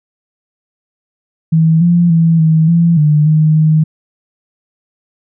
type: tone with pitch steps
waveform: sine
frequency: 161.3 / 172.9 / 164.7 / 159.3 / 168.8 / 150.3 / 155.3 / 156.2 Hz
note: E3 / F3 / E3 / D#3 / E3 / D3 / D#3 / D#3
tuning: -37 / -17 / -1 / +41 / +41 / +40 / -3 / +7 cents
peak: -6 dBFS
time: 1.52-3.84 s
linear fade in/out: 10 ms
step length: 290 ms
effects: none